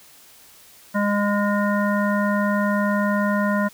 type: harmonic tone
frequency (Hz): 204.6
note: G#3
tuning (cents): -26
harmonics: 1 / 3 / 5 / 7 / 9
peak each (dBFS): -20 / -25 / -27 / -28 / -30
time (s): 0.94-3.69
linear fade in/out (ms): 20
effects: white hiss -49 dBFS RMS until 3.73 s